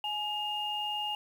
sine tone pair together, 840 / 2833 Hz, G#5 / F7, +19 / +24 cents, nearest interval octave + major sixth, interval 2105 cents, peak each -35 / -33 dBFS, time 0.04-1.15 s, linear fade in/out 2 ms, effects 9-bit

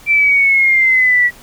sine exponential sweep, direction down, 2349 to 1937 Hz, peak -8 dBFS, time 0.06-1.31 s, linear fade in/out 50 ms, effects pink hiss -41 dBFS RMS until 1.42 s

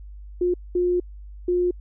sine tone bursts at uneven times, 356.4 Hz, F4, 35 cents sharp, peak -18 dBFS, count 3, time 0.41-0.54 / 0.75-1 / 1.48-1.71 s, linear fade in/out 5 ms, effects added 50 Hz sine -37 dBFS peak until 1.8 s

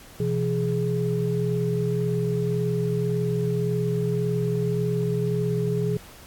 sine tone cluster, 126.4 / 168.2 / 418.3 Hz, B2 / E3 / G#4, +41 / +35 / +12 cents, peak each -26 dBFS, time 0.2-5.97 s, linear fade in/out 2 ms, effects pink hiss -47 dBFS RMS until 6.26 s + AAC 64 kbps

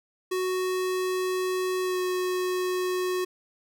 square tone with pitch glide, 370 to 366 Hz, F#4 to F#4, 0 to -19 cents, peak -26 dBFS, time 0.31-3.25 s, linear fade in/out 10 ms, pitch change -19 cents, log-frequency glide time 1.82-1.99 s, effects none

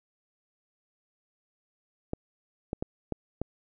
clicks, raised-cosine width 2 ms, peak -17 dBFS, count 5, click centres 2.134 / 2.731 / 2.825 / 3.123 / 3.416 s, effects none

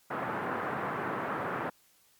white band-pass noise, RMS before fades -34 dBFS, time 0.1-1.7 s, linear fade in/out 10 ms, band 120 to 1500 Hz, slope 24 dB/octave, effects white hiss -65 dBFS RMS until 2.19 s + MP3 96 kbps

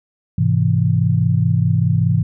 sine chord, Ab augmented, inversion none, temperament equal with one note detuned, 103.83 / 128.71 / 164.81 Hz, Ab2 / C3 / E3, 0 / -28 / 0 cents, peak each -17 dBFS, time 0.38-2.23 s, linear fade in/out 5 ms, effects none

